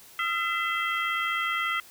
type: tone cluster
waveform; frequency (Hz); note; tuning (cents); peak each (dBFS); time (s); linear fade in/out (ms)
sine; 1259 / 1359 / 2024 / 2660 / 3211; D#6 / F6 / B6 / E7 / G7; +20 / -48 / +42 / +15 / +41; -34 / -30 / -29 / -36 / -35; 0.19-1.8; 2
effects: white hiss -51 dBFS RMS until 1.9 s